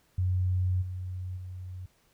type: tone with level steps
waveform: sine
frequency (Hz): 91.7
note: F#2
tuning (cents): -15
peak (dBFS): -24 / -33 / -37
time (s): 0.18-1.86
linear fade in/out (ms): 5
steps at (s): 0.81 / 1.36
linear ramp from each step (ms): 20
effects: pink hiss -67 dBFS RMS until 2.13 s